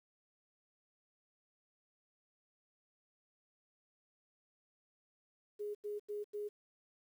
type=tone bursts; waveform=sine; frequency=415.3 Hz; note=G#4; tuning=in tune; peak=-38 dBFS; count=4; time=5.59-6.491 s; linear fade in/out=20 ms; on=160 ms; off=87 ms; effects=11-bit